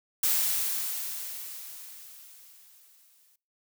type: noise with exponential decay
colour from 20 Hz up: blue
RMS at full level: -24 dBFS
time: 0.23-3.36 s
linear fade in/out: 5 ms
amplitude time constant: 680 ms
effects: noise-tail reverb RT60 0.4 s tail -24 dB re dry